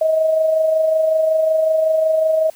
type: tone with amplitude modulation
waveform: sine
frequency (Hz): 635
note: D#5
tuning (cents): +35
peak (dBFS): -11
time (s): 0.01-2.5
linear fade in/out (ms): 5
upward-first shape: sine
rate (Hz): 25.4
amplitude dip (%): 40
effects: white hiss -48 dBFS RMS until 2.55 s